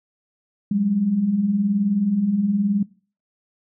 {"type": "beating tone pair", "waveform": "sine", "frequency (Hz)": [185, 204], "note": ["F#3", "G#3"], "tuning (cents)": [0, -31], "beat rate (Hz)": 19, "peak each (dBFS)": [-25, -18], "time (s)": [0.71, 2.83], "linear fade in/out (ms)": 5, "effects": ["noise-tail reverb RT60 0.4 s tail -22 dB re dry"]}